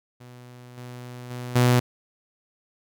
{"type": "tone with level steps", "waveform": "sawtooth", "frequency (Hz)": 123.47, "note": "B2", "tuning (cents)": 0, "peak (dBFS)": [-39, -33, -28, -12], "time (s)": [0.2, 1.8], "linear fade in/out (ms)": 10, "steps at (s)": [0.77, 1.3, 1.55], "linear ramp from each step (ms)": 10, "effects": []}